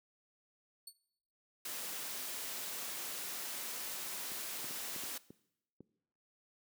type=tone with exponential decay; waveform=20% pulse; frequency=4435 Hz; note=C#8; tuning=in tune; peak=-38 dBFS; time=0.87-0.97 s; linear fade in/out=5 ms; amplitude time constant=20 ms
type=noise; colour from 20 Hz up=white; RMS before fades=-42 dBFS; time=1.65-5.18 s; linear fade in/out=5 ms
type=clicks; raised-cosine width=3 ms; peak=-35 dBFS; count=7; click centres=4.318 / 4.644 / 4.709 / 4.962 / 5.036 / 5.305 / 5.806 s
effects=noise-tail reverb RT60 0.8 s tail -20 dB re dry + high-pass 200 Hz 12 dB/octave